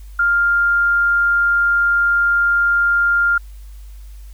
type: tone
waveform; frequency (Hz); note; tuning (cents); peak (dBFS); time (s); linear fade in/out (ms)
sine; 1400; F6; +4; -12; 0.19-3.38; 5
effects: added 50 Hz sine -33 dBFS peak until 4.33 s + white hiss -53 dBFS RMS until 4.33 s